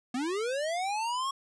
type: linear sweep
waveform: square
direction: up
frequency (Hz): 236.3 to 1108.7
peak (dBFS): -30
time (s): 0.14-1.31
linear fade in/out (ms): 5
effects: resampled to 22050 Hz